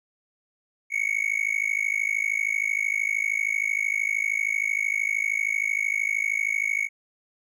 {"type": "tone with amplitude modulation", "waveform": "triangle", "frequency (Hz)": 2217, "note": "C#7", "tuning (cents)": 0, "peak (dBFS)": -17, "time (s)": [0.9, 6.89], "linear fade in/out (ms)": 50, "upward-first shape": "sine", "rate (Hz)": 53, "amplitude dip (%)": 100, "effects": []}